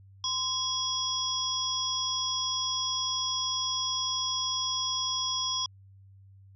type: tone cluster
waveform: sine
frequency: 1033 / 3331 / 5080 / 5630 Hz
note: C6 / G#7 / D#8 / F8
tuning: -22 / +4 / +35 / +13 cents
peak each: -36 / -31 / -34 / -34 dBFS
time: 0.24-5.66 s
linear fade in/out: 2 ms
effects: added 97 Hz sine -51 dBFS peak until 6.55 s